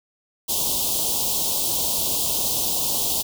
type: band-stop noise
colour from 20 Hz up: white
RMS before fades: -23 dBFS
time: 0.48-3.23 s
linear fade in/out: 20 ms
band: 1000 to 3000 Hz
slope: 48 dB/octave
effects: none